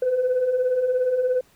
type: beating tone pair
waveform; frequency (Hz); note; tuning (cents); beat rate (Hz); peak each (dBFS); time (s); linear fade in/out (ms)
sine; 490.3 / 507.3; B4 / B4; -13 / +46; 17; -26 / -18; 0.02-1.41; 5
effects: tanh soft clip ceiling -15 dBFS + pink hiss -58 dBFS RMS until 1.55 s